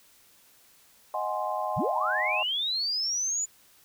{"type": "chord", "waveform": "sine", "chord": "Ab dominant seventh", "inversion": "second", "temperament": "equal", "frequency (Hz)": [622.3, 740, 830.6, 1046.5], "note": ["Eb5", "Gb5", "Ab5", "C6"], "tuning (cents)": [0, 0, 0, 0], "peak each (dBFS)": -33, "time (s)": [1.14, 2.43], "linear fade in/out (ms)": 2}
{"type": "linear sweep", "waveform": "sine", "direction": "up", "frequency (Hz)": [63.8, 7040], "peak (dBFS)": -26, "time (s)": [1.76, 3.46], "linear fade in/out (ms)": 20}
{"effects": ["white hiss -59 dBFS RMS until 3.84 s"]}